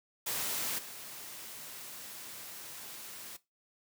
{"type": "noise with level steps", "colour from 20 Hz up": "white", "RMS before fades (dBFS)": [-35, -46], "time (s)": [0.26, 3.37], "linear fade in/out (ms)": 10, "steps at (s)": 0.78, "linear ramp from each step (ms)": 10, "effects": ["noise-tail reverb RT60 0.2 s tail -17 dB re dry", "high-pass 100 Hz 12 dB/octave"]}